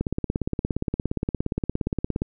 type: click train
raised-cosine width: 3 ms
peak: -11 dBFS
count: 39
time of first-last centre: 0.01-2.219 s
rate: 17.2 Hz
effects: none